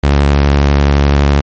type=tone with vibrato; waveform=sawtooth; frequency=70.9 Hz; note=C#2; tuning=40 cents sharp; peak=-3 dBFS; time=0.03-1.41 s; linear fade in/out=10 ms; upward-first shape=triangle; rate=12 Hz; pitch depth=31 cents each way; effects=low-pass 5000 Hz 12 dB/octave + MP3 32 kbps